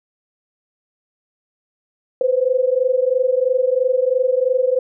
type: tone pair together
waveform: sine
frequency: 500.3 / 523.3 Hz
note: B4 / C5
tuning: +22 / 0 cents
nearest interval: minor second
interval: 78 cents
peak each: -17 dBFS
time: 2.21-4.79 s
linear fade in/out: 2 ms
effects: none